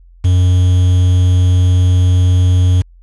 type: tone with quantisation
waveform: triangle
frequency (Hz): 90.8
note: F#2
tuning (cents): -32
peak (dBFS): -5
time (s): 0.24-2.82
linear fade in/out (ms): 10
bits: 5
effects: added 43 Hz sine -39 dBFS peak until 3.02 s + resampled to 22050 Hz